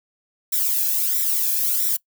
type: noise with flanger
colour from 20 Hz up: violet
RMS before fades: -21 dBFS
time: 0.52-1.97 s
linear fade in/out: 10 ms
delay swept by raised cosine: 0.53 to 1.22 ms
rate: 1.5 Hz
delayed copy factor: +0.8
effects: noise-tail reverb RT60 0.1 s tail -22 dB re dry